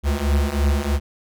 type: beating tone pair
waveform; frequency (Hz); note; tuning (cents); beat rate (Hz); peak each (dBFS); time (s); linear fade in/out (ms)
square; 69.3 / 72.4; C#2 / D2; 0 / -24; 3.1; -22 / -20; 0.03-1; 50
effects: none